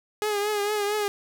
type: tone with vibrato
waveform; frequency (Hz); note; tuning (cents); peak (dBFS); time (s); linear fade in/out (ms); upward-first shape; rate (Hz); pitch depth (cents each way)
sawtooth; 415.3; G#4; 0; -20; 0.22-1.08; 0; triangle; 4.4; 56
effects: none